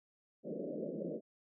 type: band-pass noise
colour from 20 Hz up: white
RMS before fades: -41 dBFS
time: 0.43-1.21 s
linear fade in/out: 50 ms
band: 160 to 600 Hz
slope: 96 dB/octave
effects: none